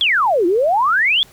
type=exponential two-way sweep; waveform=sine; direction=down then up; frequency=3520 to 329.6 to 3520 Hz; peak=-12 dBFS; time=0.01-1.23 s; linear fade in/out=0 ms; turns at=0.46 s; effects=pink hiss -47 dBFS RMS until 1.32 s